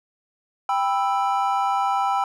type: chord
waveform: triangle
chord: E minor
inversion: first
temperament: just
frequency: 791.1 / 988.9 / 1318.5 Hz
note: G5 / B5 / E6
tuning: +16 / +2 / 0 cents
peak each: -20 / -23 / -24 dBFS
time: 0.69-2.24 s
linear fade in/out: 2 ms
effects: none